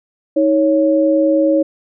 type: tone pair together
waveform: sine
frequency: 315.9 / 554.4 Hz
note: D#4 / C#5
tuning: +26 / 0 cents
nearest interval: minor seventh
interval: 974 cents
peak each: -13 dBFS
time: 0.36-1.63 s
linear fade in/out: 10 ms
effects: none